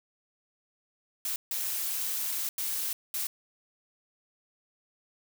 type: noise bursts at uneven times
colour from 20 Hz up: blue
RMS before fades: -32 dBFS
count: 4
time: 1.25-1.36 / 1.51-2.49 / 2.58-2.93 / 3.14-3.27 s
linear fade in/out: 2 ms
effects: none